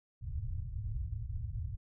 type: low-pass noise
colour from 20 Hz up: white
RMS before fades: -38 dBFS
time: 0.21-1.77 s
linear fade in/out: 20 ms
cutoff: 120 Hz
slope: 48 dB/octave
effects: none